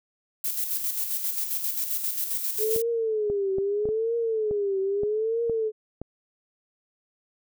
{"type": "noise with tremolo", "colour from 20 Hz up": "violet", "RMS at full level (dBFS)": -27, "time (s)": [0.44, 2.82], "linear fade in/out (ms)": 5, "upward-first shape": "square", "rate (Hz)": 7.5, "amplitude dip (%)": 45}
{"type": "tone with vibrato", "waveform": "sine", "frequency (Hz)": 423.8, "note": "G#4", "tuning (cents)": 35, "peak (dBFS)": -23, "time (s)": [2.58, 5.72], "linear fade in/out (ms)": 50, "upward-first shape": "triangle", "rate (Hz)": 0.79, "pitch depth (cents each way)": 180}
{"type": "clicks", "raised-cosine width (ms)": 2, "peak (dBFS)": -21, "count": 9, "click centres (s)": [2.762, 3.3, 3.584, 3.855, 3.889, 4.511, 5.034, 5.497, 6.016]}
{"effects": []}